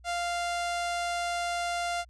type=tone; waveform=sawtooth; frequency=696 Hz; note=F5; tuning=6 cents flat; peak=-25 dBFS; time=0.04-2.05 s; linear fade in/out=50 ms; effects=added 60 Hz sine -52 dBFS peak until 2.09 s + resampled to 22050 Hz